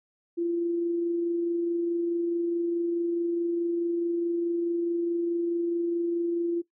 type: tone with amplitude modulation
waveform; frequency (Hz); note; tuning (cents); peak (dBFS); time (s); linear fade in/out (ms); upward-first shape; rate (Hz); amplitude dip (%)
sine; 341.7; F4; -38; -23; 0.37-6.62; 20; sine; 24.7; 25
effects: noise-tail reverb RT60 0.1 s tail -17 dB re dry